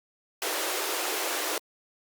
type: high-pass noise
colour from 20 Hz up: pink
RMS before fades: -30 dBFS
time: 0.42-1.58 s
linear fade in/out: 2 ms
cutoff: 310 Hz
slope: 96 dB/octave
effects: Opus 48 kbps